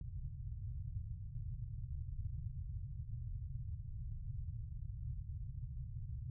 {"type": "low-pass noise", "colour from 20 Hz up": "white", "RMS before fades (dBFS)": -44, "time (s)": [0.01, 6.3], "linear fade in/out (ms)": 2, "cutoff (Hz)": 130, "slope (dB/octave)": 48, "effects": []}